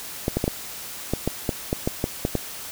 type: clicks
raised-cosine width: 2 ms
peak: -8 dBFS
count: 12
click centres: 0.281 / 0.37 / 0.441 / 0.479 / 1.136 / 1.276 / 1.492 / 1.729 / 1.875 / 2.041 / 2.251 / 2.353 s
effects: white hiss -36 dBFS RMS until 2.71 s